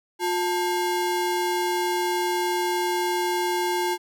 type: ring-modulated tone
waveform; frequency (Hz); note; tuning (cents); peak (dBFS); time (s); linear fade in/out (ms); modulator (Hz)
square; 622.3; D#5; 0; -20; 0.19-3.98; 50; 266
effects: none